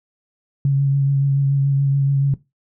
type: tone with vibrato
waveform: sine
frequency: 138.59 Hz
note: C#3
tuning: in tune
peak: -13 dBFS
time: 0.65-2.34 s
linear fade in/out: 2 ms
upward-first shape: triangle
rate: 7 Hz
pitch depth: 23 cents each way
effects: noise-tail reverb RT60 0.2 s tail -17 dB re dry